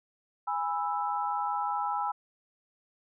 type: chord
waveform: sine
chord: E major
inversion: first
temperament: just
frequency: 824.1 / 988.9 / 1318.5 Hz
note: G#5 / B5 / E6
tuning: -14 / +2 / 0 cents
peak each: -31 / -33 / -34 dBFS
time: 0.47-2.12 s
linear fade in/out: 10 ms
effects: none